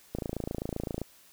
click train, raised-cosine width 2 ms, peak -19 dBFS, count 25, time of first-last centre 0.15-1.016 s, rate 27.7 Hz, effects white hiss -58 dBFS RMS until 1.32 s

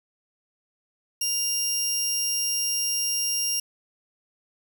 20% pulse tone pair together, 2800 / 5600 Hz, F7 / F8, +4 / +4 cents, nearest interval octave, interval 1200 cents, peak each -26 / -21 dBFS, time 1.21-3.6 s, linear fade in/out 5 ms, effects none

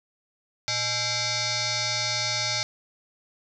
sine tone with frequency modulation, 116.54 Hz, A#2, in tune, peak -24 dBFS, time 0.68-2.63 s, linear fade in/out 0 ms, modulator 732 Hz, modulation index 7.8, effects none

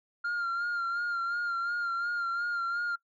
sine tone with vibrato, 1396.9 Hz, F6, in tune, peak -26 dBFS, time 0.24-2.96 s, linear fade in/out 10 ms, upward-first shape sine, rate 2.8 Hz, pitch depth 37 cents each way, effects noise-tail reverb RT60 0.1 s tail -23 dB re dry + tanh soft clip ceiling -28 dBFS

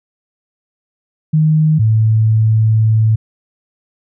sine tone pair in turn, 155.56 / 110.12 Hz, D#3 / A2, 0 / +2 cents, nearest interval tritone, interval 598 cents, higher first, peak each -8 dBFS, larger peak neither, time 1.33-1.79 / 1.79-3.16 s, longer second, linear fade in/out 10 ms, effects none

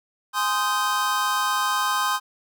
square chord, Ab major seventh, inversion none, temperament just, 830.6 / 1038.3 / 1245.9 / 1557.4 Hz, Ab5 / C6 / Eb6 / G6, 0 / -14 / +2 / -12 cents, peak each -31 / -25 / -27 / -29 dBFS, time 0.33-2.2 s, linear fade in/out 50 ms, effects none

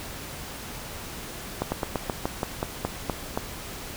slowing click train, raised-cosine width 1 ms, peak -11 dBFS, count 11, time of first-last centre 1.62-3.375 s, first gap 100 ms, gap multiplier 1.12, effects pink hiss -38 dBFS RMS until 3.96 s

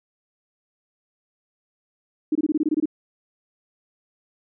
sine tone bursts, 307.2 Hz, D#4, 22 cents flat, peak -17 dBFS, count 10, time 2.32-2.857 s, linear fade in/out 5 ms, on 33 ms, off 23 ms, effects none

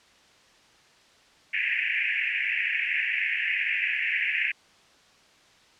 white band-pass noise, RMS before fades -27 dBFS, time 1.53-4.52 s, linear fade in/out 10 ms, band 1700 to 2700 Hz, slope 96 dB/octave, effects white hiss -57 dBFS RMS until 5.79 s + low-pass 5000 Hz 12 dB/octave

